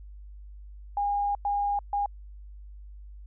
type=tone bursts at uneven times; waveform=sine; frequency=813 Hz; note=G#5; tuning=37 cents flat; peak=-24 dBFS; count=3; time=0.97-1.35 / 1.45-1.79 / 1.93-2.06 s; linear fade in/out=2 ms; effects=added 50 Hz sine -42 dBFS peak until 3.26 s